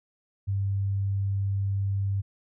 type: tone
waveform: sine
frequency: 98.6 Hz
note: G2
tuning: 11 cents sharp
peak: -24 dBFS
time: 0.47-2.22 s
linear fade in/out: 20 ms
effects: none